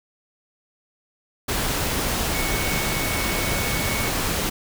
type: tone in noise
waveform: sine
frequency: 2217 Hz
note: C#7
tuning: in tune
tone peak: -30 dBFS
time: 2.34-4.1 s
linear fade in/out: 10 ms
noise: pink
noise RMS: -24 dBFS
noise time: 1.48-4.5 s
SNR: -9 dB
effects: none